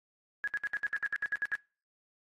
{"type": "tone bursts", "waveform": "sine", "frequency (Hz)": 1668, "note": "G#6", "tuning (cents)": 7, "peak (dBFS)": -29, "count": 12, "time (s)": [0.44, 1.553], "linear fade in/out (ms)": 0, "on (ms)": 35, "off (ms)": 63, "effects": ["noise-tail reverb RT60 0.4 s tail -25 dB re dry", "AAC 32 kbps"]}